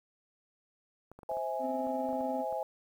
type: clicks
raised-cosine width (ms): 1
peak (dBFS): -35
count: 10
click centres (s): 1.116 / 1.19 / 1.232 / 1.315 / 1.37 / 1.87 / 2.089 / 2.13 / 2.209 / 2.526
type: chord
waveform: sine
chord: C augmented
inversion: none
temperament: equal with one note detuned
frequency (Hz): 523.3 / 651.3 / 830.6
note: C5 / E5 / G#5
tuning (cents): 0 / -21 / 0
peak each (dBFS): -37 / -36 / -36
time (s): 1.29-2.63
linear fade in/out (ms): 2
type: tone with tremolo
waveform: triangle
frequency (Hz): 260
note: C4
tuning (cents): -11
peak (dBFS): -32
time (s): 1.59-2.45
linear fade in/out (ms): 50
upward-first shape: sine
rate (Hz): 20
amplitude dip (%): 45
effects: 10-bit